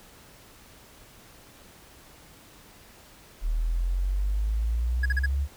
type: exponential sweep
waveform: sine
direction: up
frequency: 38.07 to 71.6 Hz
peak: -23 dBFS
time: 3.41-5.48 s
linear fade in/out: 50 ms
type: tone bursts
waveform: triangle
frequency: 1664 Hz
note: G#6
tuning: 3 cents sharp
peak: -23 dBFS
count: 4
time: 5.03-5.261 s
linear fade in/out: 5 ms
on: 27 ms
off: 41 ms
effects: pink hiss -52 dBFS RMS until 5.56 s